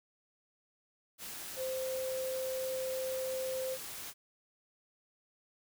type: tone in noise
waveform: sine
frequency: 521 Hz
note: C5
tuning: 7 cents flat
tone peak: -34 dBFS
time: 1.56-3.78 s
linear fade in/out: 50 ms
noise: white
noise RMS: -44 dBFS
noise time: 1.18-4.14 s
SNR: +7 dB
effects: none